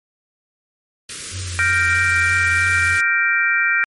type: band-stop noise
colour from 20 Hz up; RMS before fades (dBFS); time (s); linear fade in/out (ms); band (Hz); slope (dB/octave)
white; -29; 1.09-3.01; 5; 540 to 1200; 48
type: tone with vibrato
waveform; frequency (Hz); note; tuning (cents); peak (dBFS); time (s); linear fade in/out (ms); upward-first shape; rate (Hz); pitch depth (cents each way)
sine; 90.5; F#2; -38; -25; 1.31-2.99; 50; triangle; 3.1; 51
type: chord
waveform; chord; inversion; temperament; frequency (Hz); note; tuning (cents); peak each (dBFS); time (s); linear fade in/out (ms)
sine; G minor seventh; third; equal; 1396.9 / 1568 / 1864.7 / 2349; F6 / G6 / Bb6 / D7; 0 / 0 / 0 / 0; -20 / -20 / -20 / -19; 1.59-3.84; 0
effects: MP3 48 kbps